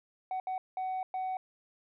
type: tone bursts at uneven times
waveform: sine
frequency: 750 Hz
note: F#5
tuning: 23 cents sharp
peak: -29 dBFS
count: 4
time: 0.31-0.4 / 0.47-0.58 / 0.77-1.03 / 1.14-1.37 s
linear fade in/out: 2 ms
effects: tanh soft clip ceiling -31 dBFS